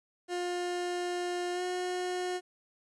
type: tone with pitch glide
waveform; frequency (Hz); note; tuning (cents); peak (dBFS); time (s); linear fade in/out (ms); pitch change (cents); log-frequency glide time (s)
30% pulse; 354.7 to 361.9; F4 to F#4; +27 to -38; -29; 0.28-2.41; 50; +35; 1.53-1.62
effects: resampled to 22050 Hz + 11-bit